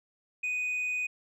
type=tone; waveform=sine; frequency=2489 Hz; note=D#7; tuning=in tune; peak=-26 dBFS; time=0.43-1.07 s; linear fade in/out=10 ms; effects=tanh soft clip ceiling -28 dBFS